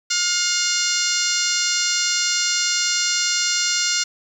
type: harmonic tone with a mistuned harmonic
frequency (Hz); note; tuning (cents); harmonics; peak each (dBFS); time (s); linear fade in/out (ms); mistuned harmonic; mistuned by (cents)
710; F5; +28; 2 / 3 / 4 / 5 / 6 / 7 / 8 / 9 / 10; -27 / -29 / -28 / -30 / -25 / -28 / -25 / -28 / -26; 0.1-4.04; 10; 10; +39
effects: 8-bit